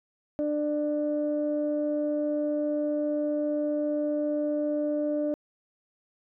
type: tone pair together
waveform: sine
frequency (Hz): 297.5 / 595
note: D4 / D5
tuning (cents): +22 / +22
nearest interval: octave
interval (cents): 1200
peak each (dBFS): -27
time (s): 0.39-5.34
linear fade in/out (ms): 0
effects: tanh soft clip ceiling -18 dBFS